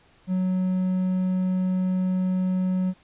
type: tone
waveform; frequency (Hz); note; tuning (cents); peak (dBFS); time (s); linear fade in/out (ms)
triangle; 185; F#3; 0; -19; 0.27-2.94; 50
effects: pink hiss -58 dBFS RMS until 3.03 s + resampled to 8000 Hz